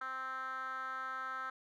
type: tone with band-pass filter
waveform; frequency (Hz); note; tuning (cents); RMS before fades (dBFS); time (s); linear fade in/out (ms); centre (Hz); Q
10% pulse; 261.6; C4; 0; -41; 0.01-1.5; 5; 1400; 5.6
effects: none